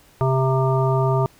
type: harmonic tone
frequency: 132.1 Hz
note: C3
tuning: 17 cents sharp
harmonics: 1 / 3 / 5 / 7 / 9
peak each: -18 / -23 / -25 / -26 / -28 dBFS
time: 0.21-1.26 s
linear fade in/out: 0 ms
effects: pink hiss -53 dBFS RMS until 1.39 s